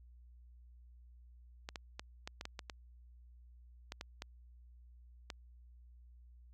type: clicks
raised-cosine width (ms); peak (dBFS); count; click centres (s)
0.2; -25; 12; 1.689 / 1.758 / 1.995 / 2.275 / 2.411 / 2.454 / 2.592 / 2.698 / 3.921 / 4.011 / 4.221 / 5.302
effects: added 60 Hz sine -56 dBFS peak until 6.53 s